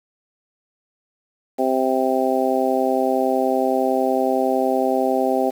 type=harmonic tone; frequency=130.81 Hz; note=C3; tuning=in tune; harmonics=2 / 3 / 4 / 5 / 6; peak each=-23 / -23 / -23 / -23 / -23 dBFS; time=1.58-5.51 s; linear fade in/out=20 ms; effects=7-bit